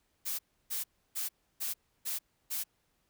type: noise bursts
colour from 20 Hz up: blue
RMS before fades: -35 dBFS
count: 6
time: 0.25-2.64 s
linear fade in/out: 20 ms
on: 140 ms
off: 310 ms
effects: pink hiss -75 dBFS RMS until 3.09 s